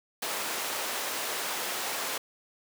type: high-pass noise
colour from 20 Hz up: pink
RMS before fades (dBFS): -33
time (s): 0.22-2.18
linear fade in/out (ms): 5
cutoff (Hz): 530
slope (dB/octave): 12
effects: none